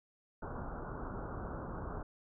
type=low-pass noise; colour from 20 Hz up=pink; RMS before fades=-42 dBFS; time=0.42-2.03 s; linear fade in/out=5 ms; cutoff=1500 Hz; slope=96 dB/octave; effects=none